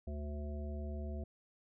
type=harmonic tone with a mistuned harmonic; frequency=73.4 Hz; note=D2; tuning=in tune; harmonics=1 / 3 / 5 / 7 / 9; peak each=-39 / -47 / -51 / -55 / -51 dBFS; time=0.07-1.24 s; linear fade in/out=5 ms; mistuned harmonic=7; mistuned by=+28 cents; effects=none